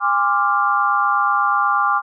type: chord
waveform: sine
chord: D half-diminished seventh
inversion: second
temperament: equal with one note detuned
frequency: 813.5 / 1046.5 / 1174.7 / 1396.9 Hz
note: Ab5 / C6 / D6 / F6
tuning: -36 / 0 / 0 / 0 cents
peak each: -21 / -23 / -17 / -21 dBFS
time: 0-2.02 s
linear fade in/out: 50 ms
effects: none